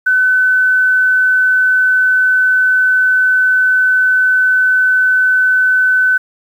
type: tone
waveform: sine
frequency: 1511 Hz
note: F#6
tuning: 36 cents sharp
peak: -8 dBFS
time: 0.06-6.18 s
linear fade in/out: 10 ms
effects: 7-bit